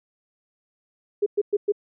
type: tone bursts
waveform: sine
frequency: 410.2 Hz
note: G#4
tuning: 21 cents flat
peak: -17 dBFS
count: 4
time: 1.22-1.722 s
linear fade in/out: 10 ms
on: 43 ms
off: 110 ms
effects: none